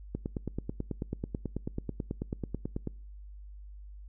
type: click train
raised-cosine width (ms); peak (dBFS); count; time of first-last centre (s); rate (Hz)
3; -20; 26; 0.15-2.873; 9.18
effects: noise-tail reverb RT60 0.5 s tail -26 dB re dry + added 50 Hz sine -44 dBFS peak until 4.08 s